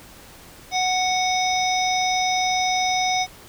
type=harmonic tone; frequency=740 Hz; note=F#5; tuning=in tune; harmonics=1 / 3 / 5 / 7 / 8; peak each=-21 / -26 / -28 / -29 / -30 dBFS; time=0.71-3.27 s; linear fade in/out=50 ms; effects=pink hiss -45 dBFS RMS until 3.48 s